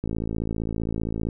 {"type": "click train", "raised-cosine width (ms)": 3, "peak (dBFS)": -15, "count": 70, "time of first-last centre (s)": [0.04, 1.288], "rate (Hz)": 55.3, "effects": []}